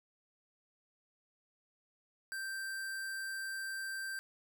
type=tone; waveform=square; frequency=1568 Hz; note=G6; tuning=in tune; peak=-39 dBFS; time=2.32-4.19 s; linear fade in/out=0 ms; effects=none